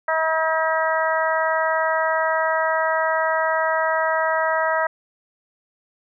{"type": "harmonic tone", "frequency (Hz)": 320.2, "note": "D#4", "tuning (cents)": 50, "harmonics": [2, 3, 4, 5, 6], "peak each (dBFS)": [-22, -24, -25, -26, -27], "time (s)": [0.08, 4.87], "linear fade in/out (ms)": 5, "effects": []}